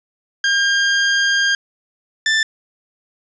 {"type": "tone pair in turn", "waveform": "sawtooth", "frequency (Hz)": [1607, 1769.2], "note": ["G6", "A6"], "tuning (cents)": [43, 9], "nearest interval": "major second", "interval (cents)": 166, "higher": "second", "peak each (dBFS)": -10, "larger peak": "neither", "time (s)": [[0.44, 1.55], [2.26, 2.43]], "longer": "first", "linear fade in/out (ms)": 2, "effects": ["resampled to 16000 Hz", "8-bit"]}